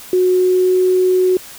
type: tone with pitch glide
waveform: sine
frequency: 366.2 to 368.7 Hz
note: F#4 to F#4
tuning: -18 to -6 cents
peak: -10 dBFS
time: 0.13-1.37 s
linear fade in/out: 2 ms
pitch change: +12 cents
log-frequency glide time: 0.32-0.75 s
effects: white hiss -36 dBFS RMS until 1.58 s